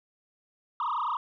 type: tone with frequency modulation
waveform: sine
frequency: 1092 Hz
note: C#6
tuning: 26 cents flat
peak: -25 dBFS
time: 0.8-1.17 s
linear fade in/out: 2 ms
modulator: 29.4 Hz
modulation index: 5.8
effects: tanh soft clip ceiling -25 dBFS